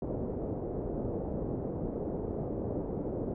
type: low-pass noise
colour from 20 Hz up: white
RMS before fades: -35 dBFS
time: 0.02-3.34 s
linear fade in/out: 2 ms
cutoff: 520 Hz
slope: 24 dB/octave
effects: none